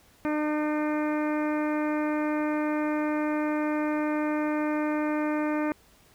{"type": "harmonic tone with a mistuned harmonic", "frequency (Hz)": 302.1, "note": "D4", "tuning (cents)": 49, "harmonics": [1, 2, 3, 4, 5, 6, 7, 8], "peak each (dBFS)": [-26, -32, -36, -38, -40, -42, -43, -44], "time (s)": [0.25, 5.72], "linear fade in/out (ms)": 0, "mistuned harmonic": 5, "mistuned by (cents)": 16, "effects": ["pink hiss -59 dBFS RMS until 6.14 s"]}